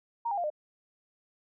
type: tone with pitch steps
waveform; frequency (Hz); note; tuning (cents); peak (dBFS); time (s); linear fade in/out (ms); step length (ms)
sine; 932.3 / 806.9 / 698.4 / 604.5; A#5 / G5 / F5 / D5; 0 / +50 / 0 / +50; -28; 0.25-0.502; 10; 63
effects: none